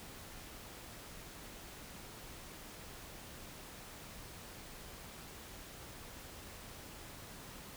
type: silence
effects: pink hiss -51 dBFS RMS until 7.76 s